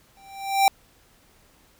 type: tone with exponential growth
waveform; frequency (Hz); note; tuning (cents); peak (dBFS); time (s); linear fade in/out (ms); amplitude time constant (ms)
square; 784; G5; 0; -13; 0.17-0.68; 1; 110
effects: pink hiss -58 dBFS RMS until 1.79 s